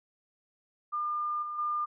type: tone with level steps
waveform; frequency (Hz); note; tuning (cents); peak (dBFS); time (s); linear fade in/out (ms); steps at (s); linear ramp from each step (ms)
sine; 1204; D6; +43; -29 / -34 / -28; 0.92-1.86; 20; 1.42 / 1.58; 10
effects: none

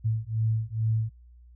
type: beating tone pair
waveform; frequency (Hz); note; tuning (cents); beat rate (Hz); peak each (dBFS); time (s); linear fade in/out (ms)
sine; 110 / 112.3; A2 / A2; 0 / +36; 2.3; -27 / -27; 0.04-1.1; 20
effects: added 60 Hz sine -49 dBFS peak until 1.55 s

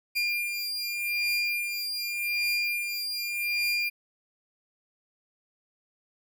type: beating tone pair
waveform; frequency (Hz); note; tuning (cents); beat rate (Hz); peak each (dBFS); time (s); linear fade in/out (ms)
30% pulse; 2400 / 2400.85; D7 / D7; +37 / +38; 0.85; -28; 0.15-3.9; 20
effects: none

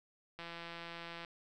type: click train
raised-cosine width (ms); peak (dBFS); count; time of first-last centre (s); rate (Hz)
0.3; -30; 146; 0.39-1.248; 169
effects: none

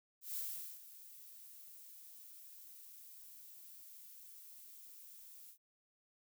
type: noise with ADSR envelope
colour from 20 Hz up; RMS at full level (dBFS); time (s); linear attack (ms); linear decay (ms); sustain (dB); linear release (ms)
violet; -41; 0.21-5.58; 150; 430; -15; 86
effects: none

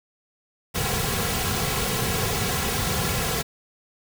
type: noise with comb filter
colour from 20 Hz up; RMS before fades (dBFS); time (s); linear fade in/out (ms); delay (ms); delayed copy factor
pink; -25; 0.74-3.43; 20; 3.3; -0.7
effects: none

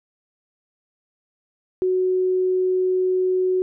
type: tone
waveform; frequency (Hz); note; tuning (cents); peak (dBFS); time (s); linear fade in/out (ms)
sine; 370; F#4; 0; -17; 1.82-3.62; 0
effects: none

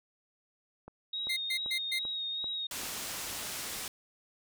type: click train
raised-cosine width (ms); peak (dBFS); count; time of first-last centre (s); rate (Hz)
1; -32; 6; 0.88-2.833; 2.56
type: tone with vibrato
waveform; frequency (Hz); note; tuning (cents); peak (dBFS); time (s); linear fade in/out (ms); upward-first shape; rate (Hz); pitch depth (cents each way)
sine; 3759; A#7; +14; -33; 1.13-2.67; 5; sine; 2.4; 32
type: tone bursts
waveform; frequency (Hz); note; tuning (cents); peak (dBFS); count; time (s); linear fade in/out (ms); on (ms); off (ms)
30% pulse; 2094; C7; +1; -28; 4; 1.29-1.992; 10; 78; 130
type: low-pass noise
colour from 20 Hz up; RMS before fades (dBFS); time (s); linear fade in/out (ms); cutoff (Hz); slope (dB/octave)
white; -39; 2.71-3.88; 2; 11000; 12
effects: none

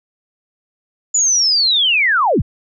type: linear sweep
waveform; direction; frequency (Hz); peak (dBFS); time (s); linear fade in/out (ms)
sine; down; 7040 to 32.7; -11; 1.14-2.42; 10
effects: none

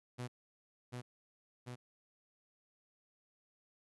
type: tone with echo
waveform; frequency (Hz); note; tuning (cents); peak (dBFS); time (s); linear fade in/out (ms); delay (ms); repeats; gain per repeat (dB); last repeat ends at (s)
sawtooth; 123.47; B2; 0; -36; 0.18-0.28; 20; 740; 2; -2; 1.76
effects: AAC 32 kbps

